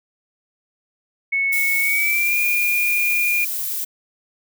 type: tone with pitch glide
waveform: sine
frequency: 2205 to 2418 Hz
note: C#7 to D7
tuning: -10 to +50 cents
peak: -17 dBFS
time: 1.32-3.45 s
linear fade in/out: 10 ms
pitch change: +160 cents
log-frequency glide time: 1.79-2.38 s
type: noise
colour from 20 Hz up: violet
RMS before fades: -25 dBFS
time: 1.52-3.85 s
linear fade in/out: 10 ms
effects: none